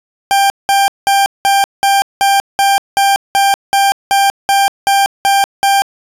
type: tone bursts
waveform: 40% pulse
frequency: 792 Hz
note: G5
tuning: 18 cents sharp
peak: -7 dBFS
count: 15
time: 0.31-5.82 s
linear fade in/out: 0 ms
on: 190 ms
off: 190 ms
effects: resampled to 32000 Hz + 8-bit